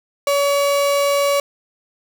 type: tone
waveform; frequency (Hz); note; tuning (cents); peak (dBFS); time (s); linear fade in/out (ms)
35% pulse; 566; C#5; +36; -13; 0.27-1.4; 2
effects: none